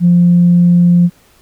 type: tone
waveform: sine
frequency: 174.61 Hz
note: F3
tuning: in tune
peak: -4 dBFS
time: 0-1.1 s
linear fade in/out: 50 ms
effects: tanh soft clip ceiling 0 dBFS + pink hiss -49 dBFS RMS until 1.41 s